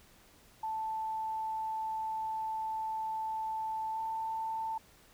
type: tone with pitch glide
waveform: sine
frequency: 880 to 889.7 Hz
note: A5 to A5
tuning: 0 to +19 cents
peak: -33 dBFS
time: 0.63-4.78 s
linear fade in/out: 5 ms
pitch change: +19 cents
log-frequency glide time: 3.92-4 s
effects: pink hiss -61 dBFS RMS until 5.13 s